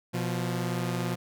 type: tone pair together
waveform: sawtooth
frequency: 122.77 / 175.3 Hz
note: B2 / F3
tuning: -10 / +7 cents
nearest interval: tritone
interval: 617 cents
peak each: -27 dBFS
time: 0.13-1.16 s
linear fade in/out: 20 ms
effects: none